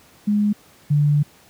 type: tone pair in turn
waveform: sine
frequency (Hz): 207.6 / 146.8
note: G#3 / D3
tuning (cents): 0 / 0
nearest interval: tritone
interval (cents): 600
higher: first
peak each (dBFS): -15 / -13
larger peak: second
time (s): 0.27-0.53 / 0.9-1.23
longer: second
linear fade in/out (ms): 10
effects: pink hiss -51 dBFS RMS until 1.49 s + high-pass 80 Hz 12 dB/octave